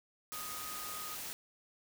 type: tone in noise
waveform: sine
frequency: 1244.5 Hz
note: D#6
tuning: in tune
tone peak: -46 dBFS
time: 0.32-1.15 s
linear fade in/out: 0 ms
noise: white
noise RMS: -43 dBFS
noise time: 0.32-1.33 s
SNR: -6 dB
effects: none